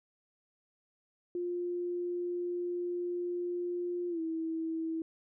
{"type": "tone with pitch glide", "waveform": "sine", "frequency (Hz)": [352.1, 324.7], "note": ["F4", "E4"], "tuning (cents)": [14, -26], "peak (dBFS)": -32, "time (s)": [1.35, 5.02], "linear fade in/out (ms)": 2, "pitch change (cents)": -140, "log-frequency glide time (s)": [4.09, 4.2], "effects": []}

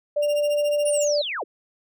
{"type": "tone", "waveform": "sine", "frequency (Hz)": 587.3, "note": "D5", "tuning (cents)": 0, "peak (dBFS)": -19, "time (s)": [0.16, 1.22], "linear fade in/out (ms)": 10}
{"type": "tone with tremolo", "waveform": "sawtooth", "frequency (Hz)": 2794, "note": "F7", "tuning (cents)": 0, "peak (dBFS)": -27, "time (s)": [0.22, 1.08], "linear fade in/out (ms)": 10, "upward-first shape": "sine", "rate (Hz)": 14, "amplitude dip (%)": 95}
{"type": "linear sweep", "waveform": "sine", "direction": "down", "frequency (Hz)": [9980, 265.8], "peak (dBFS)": -26, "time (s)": [0.85, 1.44], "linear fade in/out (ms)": 10}
{"effects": []}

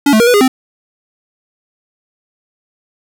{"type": "tone with pitch steps", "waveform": "square", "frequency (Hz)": [284.2, 217.4, 472.3, 490.5, 409.7, 260], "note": ["C#4", "A3", "A#4", "B4", "G#4", "C4"], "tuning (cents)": [43, -21, 23, -12, -24, -11], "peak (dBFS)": -7, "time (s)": [0.06, 0.48], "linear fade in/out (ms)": 5, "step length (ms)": 70, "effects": []}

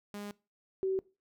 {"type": "tone pair in turn", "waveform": ["sawtooth", "sine"], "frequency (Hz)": [205, 381.4], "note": ["G#3", "G4"], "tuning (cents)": [-22, -47], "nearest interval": "major seventh", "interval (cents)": 1075, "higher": "second", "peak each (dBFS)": [-36, -28], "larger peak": "second", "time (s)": [[0.14, 0.31], [0.83, 0.99]], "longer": "first", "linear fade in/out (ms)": 0, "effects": ["noise-tail reverb RT60 0.3 s tail -22 dB re dry"]}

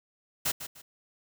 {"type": "noise with echo", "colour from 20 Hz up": "white", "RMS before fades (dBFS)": -28, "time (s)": [0.45, 0.52], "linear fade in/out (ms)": 10, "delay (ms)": 150, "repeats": 2, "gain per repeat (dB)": -11, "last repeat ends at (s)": 0.82, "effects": []}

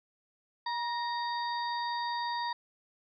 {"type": "harmonic tone with a mistuned harmonic", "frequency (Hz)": 930, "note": "A#5", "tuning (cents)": -4, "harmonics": [1, 2, 4, 5], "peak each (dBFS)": [-32, -40, -43, -43], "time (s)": [0.66, 2.53], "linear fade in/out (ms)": 5, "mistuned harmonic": 1, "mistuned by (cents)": 45, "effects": []}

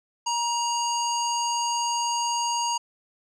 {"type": "tone with low-pass filter", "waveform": "square", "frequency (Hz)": 946, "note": "A#5", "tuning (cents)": 25, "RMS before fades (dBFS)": -26, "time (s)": [0.26, 2.78], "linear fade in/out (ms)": 10, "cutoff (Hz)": 6500, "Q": 4.1, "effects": []}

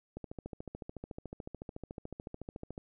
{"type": "click train", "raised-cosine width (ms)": 2, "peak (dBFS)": -28, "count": 37, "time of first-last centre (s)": [0.17, 2.779], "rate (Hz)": 13.8, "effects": []}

